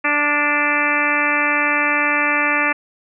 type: harmonic tone with a mistuned harmonic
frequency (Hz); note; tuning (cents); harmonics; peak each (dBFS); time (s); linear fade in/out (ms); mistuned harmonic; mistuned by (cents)
293.7; D4; 0; 1 / 2 / 3 / 4 / 5 / 6 / 7 / 8 / 9; -26 / -27 / -26 / -23 / -25 / -21 / -23 / -22 / -25; 0.04-2.73; 10; 5; -25
effects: none